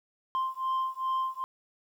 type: beating tone pair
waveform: sine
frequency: 1046.5 / 1049 Hz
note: C6 / C6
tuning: 0 / +4 cents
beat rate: 2.5 Hz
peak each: -29 dBFS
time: 0.35-1.44 s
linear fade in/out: 0 ms
effects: tanh soft clip ceiling -25 dBFS + 10-bit